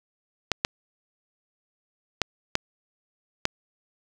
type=clicks; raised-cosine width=0.2 ms; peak=-4 dBFS; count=5; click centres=0.517 / 0.649 / 2.217 / 2.554 / 3.454 s; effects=none